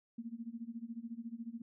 sine tone with tremolo, 231.5 Hz, A#3, 12 cents flat, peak -38 dBFS, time 0.18-1.62 s, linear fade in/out 5 ms, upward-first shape sine, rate 14 Hz, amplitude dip 90%, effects none

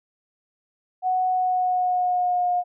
sine tone with pitch glide, 740 to 714.8 Hz, F#5 to F5, 0 to +40 cents, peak -19 dBFS, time 1.02-2.64 s, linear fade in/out 50 ms, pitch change -60 cents, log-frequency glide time 1.28-2.52 s, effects none

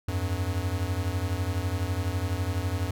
square beating tone pair, 86 / 98 Hz, F2 / G2, -26 / 0 cents, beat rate 12 Hz, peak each -30 / -30 dBFS, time 0.08-2.91 s, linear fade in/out 5 ms, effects none

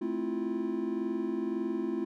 triangle chord, F major seventh, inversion first, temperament just, 218.3 / 261.9 / 327.4 / 349.2 Hz, A3 / C4 / E4 / F4, -13 / +2 / -12 / 0 cents, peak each -35 / -35 / -33 / -32 dBFS, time 0.01-2.05 s, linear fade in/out 10 ms, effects none

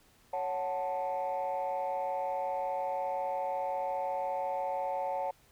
sine chord, F# minor, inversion second, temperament equal, 554.4 / 740 / 880 Hz, C#5 / F#5 / A5, 0 / 0 / 0 cents, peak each -34 dBFS, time 0.33-5.31 s, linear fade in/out 5 ms, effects tanh soft clip ceiling -26 dBFS + pink hiss -64 dBFS RMS until 5.51 s

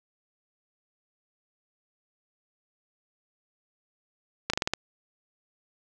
slowing click train, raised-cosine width 0.2 ms, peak -8 dBFS, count 6, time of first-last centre 4.5-4.736 s, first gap 35 ms, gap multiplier 1.15, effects none

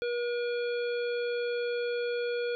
harmonic tone, 480.3 Hz, B4, 48 cents flat, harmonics 1 / 3 / 5 / 7 / 9, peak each -29 / -39 / -43 / -46 / -48 dBFS, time 0.02-2.55 s, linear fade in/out 0 ms, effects none

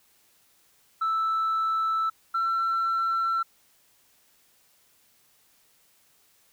sine tone pair in turn, 1318.5 / 1346.2 Hz, E6 / E6, 0 / +36 cents, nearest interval unison, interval 36 cents, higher second, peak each -21 dBFS, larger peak neither, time 1.01-2.1 / 2.34-3.43 s, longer neither, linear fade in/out 10 ms, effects tanh soft clip ceiling -21 dBFS + white hiss -63 dBFS RMS until 6.52 s

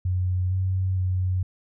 sine tone with pitch steps, 91.4 / 93.8 / 92.2 Hz, F#2 / F#2 / F#2, -21 / +24 / -6 cents, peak -21 dBFS, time 0.05-1.43 s, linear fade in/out 5 ms, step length 460 ms, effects none

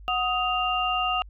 sine tone cluster, 735 / 1252 / 2790 Hz, F#5 / D#6 / F7, -12 / +10 / -2 cents, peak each -27 dBFS, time 0.08-1.22 s, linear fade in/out 0 ms, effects added 50 Hz sine -42 dBFS peak until 1.29 s

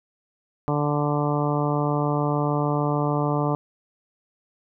harmonic tone, 146.83 Hz, D3, in tune, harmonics 1 / 2 / 3 / 4 / 5 / 6 / 7 / 8, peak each -24 / -27 / -29 / -30 / -31 / -32 / -32 / -33 dBFS, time 0.68-3.55 s, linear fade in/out 0 ms, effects none

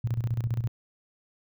sine tone with tremolo, 116.54 Hz, A#2, in tune, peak -23 dBFS, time 0.04-0.68 s, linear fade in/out 5 ms, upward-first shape square, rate 15 Hz, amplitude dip 70%, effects none

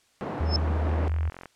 pink band-pass noise, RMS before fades -33 dBFS, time 0.21-1.08 s, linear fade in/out 0 ms, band 160 to 1000 Hz, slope 12 dB/octave
sine tone with pitch glide, 78.2 to 79.02 Hz, D#2 to D#2, +9 to +27 cents, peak -23 dBFS, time 0.4-1.3 s, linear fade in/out 10 ms, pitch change +18 cents, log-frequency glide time 0.71-1.11 s
sine tone with exponential growth, 5240 Hz, E8, 11 cents flat, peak -19 dBFS, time 0.45-0.56 s, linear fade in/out 1 ms, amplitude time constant 23 ms
click train, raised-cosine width 0.5 ms, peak -25 dBFS, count 27, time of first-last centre 0.87-1.457 s, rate 44.3 Hz
effects white hiss -64 dBFS RMS until 1.55 s + low-pass 8000 Hz 12 dB/octave

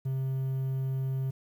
triangle tone, 132.8 Hz, C3, 26 cents sharp, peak -26 dBFS, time 0.05-1.31 s, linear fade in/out 10 ms, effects 10-bit

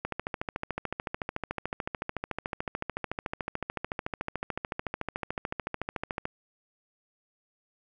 click train, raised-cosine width 0.5 ms, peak -16 dBFS, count 86, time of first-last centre 0.05-6.254 s, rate 13.7 Hz, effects none

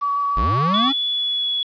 sine tone with vibrato, 1137 Hz, C#6, 44 cents sharp, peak -18 dBFS, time 0.01-0.9 s, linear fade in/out 20 ms, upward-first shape square, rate 6.7 Hz, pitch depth 9 cents each way
square linear sweep, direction up, 37.14 to 282 Hz, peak -20 dBFS, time 0.36-0.93 s, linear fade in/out 20 ms
sine tone with pitch glide, 3423 to 3384 Hz, A7 to G#7, -48 to +32 cents, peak -19 dBFS, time 0.74-1.63 s, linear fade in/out 2 ms, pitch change -20 cents, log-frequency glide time 1.1-1.48 s
effects resampled to 11025 Hz + 8-bit

